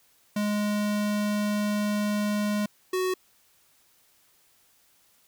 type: tone pair in turn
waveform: square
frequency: 208 / 370.6 Hz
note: G#3 / F#4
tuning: +3 / +3 cents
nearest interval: minor seventh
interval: 1000 cents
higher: second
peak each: -25 dBFS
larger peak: neither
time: 0.36-2.66 / 2.93-3.14 s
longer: first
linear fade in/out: 5 ms
effects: white hiss -63 dBFS RMS until 5.27 s